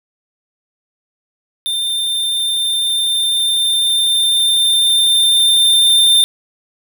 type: tone with level ramp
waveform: square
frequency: 3594 Hz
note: A7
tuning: 36 cents sharp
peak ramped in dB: -17 to -8 dBFS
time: 1.66-6.24 s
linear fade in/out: 0 ms
effects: none